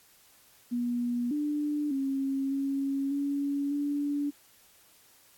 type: tone with pitch steps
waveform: sine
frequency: 241.5 / 295.8 / 271.2 / 274.8 / 282.4 / 288.1 Hz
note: B3 / D4 / C#4 / C#4 / C#4 / D4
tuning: -39 / +13 / -38 / -15 / +32 / -33 cents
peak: -27 dBFS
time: 0.71-4.31 s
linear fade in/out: 20 ms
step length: 600 ms
effects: white hiss -60 dBFS RMS until 5.37 s + AAC 64 kbps